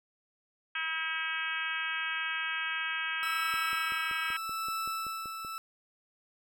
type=harmonic tone; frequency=321.8 Hz; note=E4; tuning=42 cents flat; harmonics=3 / 4 / 5 / 6 / 7 / 8 / 9 / 10; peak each=-46 / -40 / -35 / -43 / -39 / -38 / -43 / -42 dBFS; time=0.75-4.37 s; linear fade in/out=5 ms
type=tone with tremolo; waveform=40% pulse; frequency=1318.5 Hz; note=E6; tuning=in tune; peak=-31 dBFS; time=3.23-5.58 s; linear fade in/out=0 ms; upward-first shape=sine; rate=0.81 Hz; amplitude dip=50%
type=click train; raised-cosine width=2 ms; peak=-36 dBFS; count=11; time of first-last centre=3.54-5.448 s; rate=5.24 Hz
effects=none